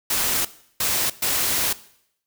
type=noise bursts at uneven times; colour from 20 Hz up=white; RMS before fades=-22 dBFS; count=3; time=0.1-0.45 / 0.8-1.1 / 1.22-1.73 s; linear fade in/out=5 ms; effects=noise-tail reverb RT60 0.7 s tail -18 dB re dry